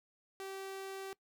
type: tone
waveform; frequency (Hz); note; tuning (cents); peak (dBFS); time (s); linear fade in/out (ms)
sawtooth; 386.9; G4; -23; -38; 0.4-1.13; 0
effects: noise-tail reverb RT60 0.1 s tail -22 dB re dry